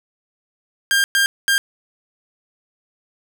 sawtooth tone bursts at uneven times, 1601 Hz, G6, 36 cents sharp, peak -10 dBFS, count 3, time 0.91-1.04 / 1.15-1.26 / 1.48-1.58 s, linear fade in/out 0 ms, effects none

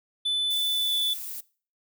triangle tone with pitch glide, 3500 to 3476 Hz, A7 to A7, -10 to -22 cents, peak -22 dBFS, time 0.25-1.14 s, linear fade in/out 10 ms, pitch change -12 cents, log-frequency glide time 0.72-0.97 s
violet noise, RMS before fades -36 dBFS, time 0.5-1.41 s, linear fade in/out 10 ms
effects noise-tail reverb RT60 0.4 s tail -21 dB re dry

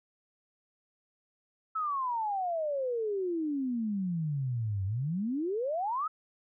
sine exponential two-way sweep, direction down then up, 1318.5 to 93.3 to 1318.5 Hz, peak -29 dBFS, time 1.75-6.08 s, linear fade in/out 10 ms, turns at 4.85 s, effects none

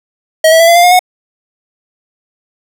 square tone with pitch steps, 636 / 650.9 / 666.1 / 681.6 / 697.6 / 713.9 / 730.6 Hz, D#5 / E5 / E5 / F5 / F5 / F5 / F#5, +38 / -22 / +18 / -42 / -2 / +38 / -22 cents, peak -4 dBFS, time 0.44-0.993 s, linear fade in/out 5 ms, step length 79 ms, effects none

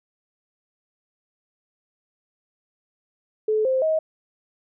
sine tone with pitch steps, 431.8 / 522.5 / 632.2 Hz, A4 / C5 / D#5, -33 / -2 / +27 cents, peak -18 dBFS, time 3.48-3.99 s, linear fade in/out 5 ms, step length 170 ms, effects none

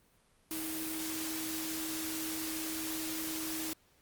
sine tone in noise, 318.9 Hz, D#4, 43 cents sharp, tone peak -39 dBFS, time 0.51-3.73 s, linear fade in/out 0 ms, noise white, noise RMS -39 dBFS, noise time 0.51-3.73 s, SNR -3 dB, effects pink hiss -68 dBFS RMS until 4.01 s + Opus 32 kbps

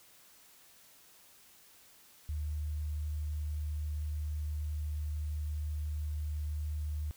sine tone, 75.5 Hz, D2, 48 cents sharp, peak -33 dBFS, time 2.29-7.11 s, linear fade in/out 0 ms, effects white hiss -60 dBFS RMS until 7.16 s

